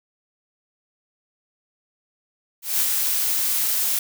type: noise with ADSR envelope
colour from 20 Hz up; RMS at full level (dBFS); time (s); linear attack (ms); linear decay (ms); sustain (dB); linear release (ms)
blue; -19; 2.62-3.99; 190; 32; -3; 3
effects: none